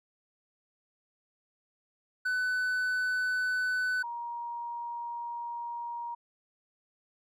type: tone pair in turn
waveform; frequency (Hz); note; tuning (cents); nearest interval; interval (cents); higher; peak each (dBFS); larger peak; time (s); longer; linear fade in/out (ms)
triangle / sine; 1500 / 944.9; F#6 / A#5; +23 / +23; minor sixth; 800; first; -25 / -34; first; 2.25-4.03 / 4.03-6.15; second; 10
effects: MP3 96 kbps